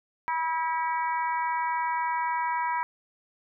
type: harmonic tone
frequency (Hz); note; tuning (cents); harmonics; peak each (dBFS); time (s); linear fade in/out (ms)
323.6; E4; -32; 3 / 4 / 5 / 6 / 7; -26 / -38 / -37 / -38 / -39; 0.28-2.83; 0
effects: none